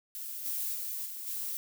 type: noise with level steps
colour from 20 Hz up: violet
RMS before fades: -40 / -34 / -37 / -41 / -36 dBFS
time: 0.15-1.57 s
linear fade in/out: 0 ms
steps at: 0.44 / 0.73 / 1.05 / 1.26 s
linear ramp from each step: 20 ms
effects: none